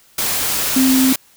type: tone in noise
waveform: sine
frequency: 261.6 Hz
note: C4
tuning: in tune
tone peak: -11 dBFS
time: 0.76-1.13 s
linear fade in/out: 5 ms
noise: white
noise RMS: -19 dBFS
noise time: 0.18-1.16 s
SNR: +5 dB
effects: white hiss -51 dBFS RMS until 1.36 s